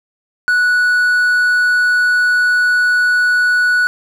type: tone with hard clipping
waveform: triangle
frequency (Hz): 1473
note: F#6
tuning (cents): -8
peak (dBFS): -11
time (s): 0.48-3.87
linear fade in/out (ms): 0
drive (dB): 6
effects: none